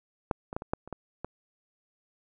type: clicks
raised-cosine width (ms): 1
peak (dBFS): -12 / -23 / -17 / -24 / -13 / -30 / -21 / -20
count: 8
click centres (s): 0.312 / 0.529 / 0.565 / 0.621 / 0.735 / 0.876 / 0.927 / 1.246
effects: none